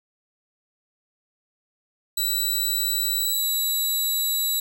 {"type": "tone with pitch glide", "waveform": "10% pulse", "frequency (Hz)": [3951, 3926], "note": ["B7", "B7"], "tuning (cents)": [0, -11], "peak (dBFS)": -15, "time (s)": [2.17, 4.6], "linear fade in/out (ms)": 5, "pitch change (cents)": -11, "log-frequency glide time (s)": [3.14, 3.44], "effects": []}